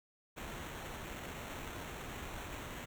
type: noise with sample-and-hold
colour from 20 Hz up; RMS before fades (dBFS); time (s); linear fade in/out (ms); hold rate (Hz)
pink; -45; 0.36-2.86; 20; 4900
effects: none